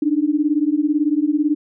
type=beating tone pair; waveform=sine; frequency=290 / 308 Hz; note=D4 / D#4; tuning=-22 / -17 cents; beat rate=18 Hz; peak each=-18 dBFS; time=0.02-1.55 s; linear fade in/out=5 ms; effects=none